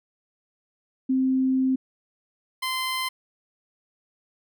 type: tone pair in turn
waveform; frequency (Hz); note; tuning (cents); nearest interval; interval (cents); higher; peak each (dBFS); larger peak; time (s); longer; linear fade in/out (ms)
sine / 15% pulse; 261.6 / 1035.9; C4 / C6; 0 / -18; 2 octaves; 2382; second; -19; neither; 1.09-1.76 / 2.62-3.09; first; 10
effects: none